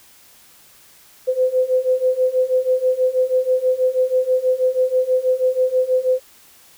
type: beating tone pair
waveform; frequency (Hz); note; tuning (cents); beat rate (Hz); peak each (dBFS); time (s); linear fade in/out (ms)
sine; 508 / 514.2; B4 / C5; +49 / -30; 6.2; -19 / -17; 1.27-6.2; 20
effects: white hiss -49 dBFS RMS until 6.77 s